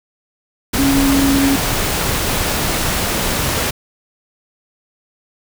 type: tone in noise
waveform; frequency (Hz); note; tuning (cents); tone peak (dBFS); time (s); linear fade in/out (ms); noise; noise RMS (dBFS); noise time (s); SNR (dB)
sine; 275.2; C#4; -12; -12; 0.78-1.56; 10; pink; -18; 0.73-3.71; +3
effects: none